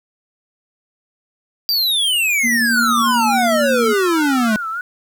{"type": "exponential sweep", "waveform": "square", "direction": "down", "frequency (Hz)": [4793, 209.2], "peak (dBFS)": -15, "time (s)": [1.69, 4.56], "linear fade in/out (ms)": 0}
{"type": "tone with tremolo", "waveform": "sine", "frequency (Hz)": 234.5, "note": "A#3", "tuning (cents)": 11, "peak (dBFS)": -18, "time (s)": [2.43, 3.94], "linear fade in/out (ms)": 20, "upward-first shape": "square", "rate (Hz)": 11, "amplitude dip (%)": 25}
{"type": "tone with vibrato", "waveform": "sine", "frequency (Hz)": 1396.9, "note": "F6", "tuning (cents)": 0, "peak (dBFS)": -21, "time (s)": [2.76, 4.81], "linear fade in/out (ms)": 2, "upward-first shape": "sine", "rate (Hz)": 3.5, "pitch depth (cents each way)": 120}
{"effects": ["8-bit"]}